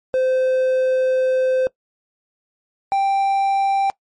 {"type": "tone pair in turn", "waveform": "triangle", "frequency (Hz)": [517, 785.9], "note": ["C5", "G5"], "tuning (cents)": [-21, 4], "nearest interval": "perfect fifth", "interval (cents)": 725, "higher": "second", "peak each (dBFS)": -13, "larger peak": "neither", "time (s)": [[0.14, 1.67], [2.92, 3.9]], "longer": "first", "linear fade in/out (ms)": 0, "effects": ["noise-tail reverb RT60 0.1 s tail -21 dB re dry", "MP3 48 kbps"]}